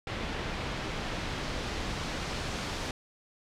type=noise with low-pass filter sweep; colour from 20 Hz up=pink; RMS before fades=-35 dBFS; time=0.07-2.91 s; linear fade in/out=2 ms; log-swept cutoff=3400 to 5800 Hz; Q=0.84; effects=none